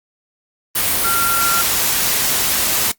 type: tone in noise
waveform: sine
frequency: 1375 Hz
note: F6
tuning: 27 cents flat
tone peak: -16 dBFS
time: 1.04-1.62 s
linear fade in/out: 10 ms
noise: white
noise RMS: -17 dBFS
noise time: 0.75-2.92 s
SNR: -2 dB
effects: noise-tail reverb RT60 0.1 s tail -18 dB re dry + Opus 32 kbps